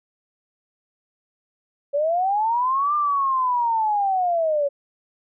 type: linear two-way sweep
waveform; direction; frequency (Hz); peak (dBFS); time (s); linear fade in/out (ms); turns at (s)
sine; up then down; 554.4 to 1200 to 554.4; -18; 1.93-4.69; 20; 2.95
effects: none